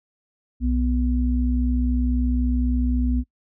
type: tone pair together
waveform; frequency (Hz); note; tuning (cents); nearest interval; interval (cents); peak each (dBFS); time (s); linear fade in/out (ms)
sine; 61.95 / 247.8; B1 / B3; +6 / +6; 2 octaves; 2400; -20 / -23; 0.6-3.24; 50
effects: noise-tail reverb RT60 0.1 s tail -20 dB re dry